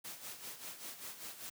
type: noise with tremolo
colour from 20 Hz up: white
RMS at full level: -45 dBFS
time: 0.04-1.5 s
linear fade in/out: 10 ms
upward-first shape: sine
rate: 5.1 Hz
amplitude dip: 65%
effects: high-pass 100 Hz 12 dB/octave